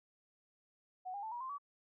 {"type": "tone with pitch steps", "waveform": "sine", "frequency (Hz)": [740, 807, 880, 959.7, 1046.5, 1141.2], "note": ["F#5", "G#5", "A5", "B5", "C6", "C#6"], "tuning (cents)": [0, -50, 0, -50, 0, 50], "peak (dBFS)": -40, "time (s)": [1.05, 1.584], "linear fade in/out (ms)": 20, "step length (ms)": 89, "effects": []}